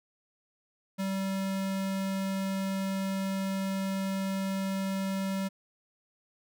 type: tone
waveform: square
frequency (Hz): 193.2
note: G3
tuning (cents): -25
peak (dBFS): -30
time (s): 0.98-5.49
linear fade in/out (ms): 20
effects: none